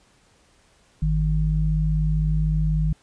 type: tone pair together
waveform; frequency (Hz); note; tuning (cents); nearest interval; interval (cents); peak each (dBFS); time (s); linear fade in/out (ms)
sine; 51.48 / 155.56; G#1 / D#3; -15 / 0; octave + perfect fifth; 1915; -21 / -21; 1.02-2.93; 5
effects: pink hiss -59 dBFS RMS until 3.02 s + resampled to 22050 Hz